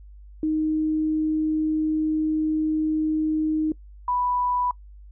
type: tone pair in turn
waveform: sine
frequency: 311.1 / 987.7 Hz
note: D#4 / B5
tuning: 0 / 0 cents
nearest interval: octave + minor sixth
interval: 2000 cents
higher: second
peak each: -20 / -21 dBFS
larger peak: first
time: 0.43-3.72 / 4.08-4.71 s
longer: first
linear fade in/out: 2 ms
effects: noise-tail reverb RT60 0.1 s tail -22 dB re dry + added 50 Hz sine -42 dBFS peak until 5.11 s